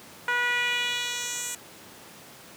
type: tone with band-pass filter sweep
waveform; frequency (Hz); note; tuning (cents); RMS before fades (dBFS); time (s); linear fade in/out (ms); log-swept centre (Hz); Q
10% pulse; 486.1; B4; -28; -28; 0.28-1.55; 2; 1400 to 8800; 1.7
effects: pink hiss -47 dBFS RMS until 2.56 s + high-pass 150 Hz 12 dB/octave